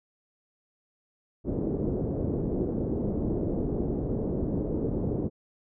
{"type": "low-pass noise", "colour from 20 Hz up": "white", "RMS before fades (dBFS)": -29, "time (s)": [1.44, 5.3], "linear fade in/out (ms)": 50, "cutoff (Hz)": 420, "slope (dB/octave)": 24, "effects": []}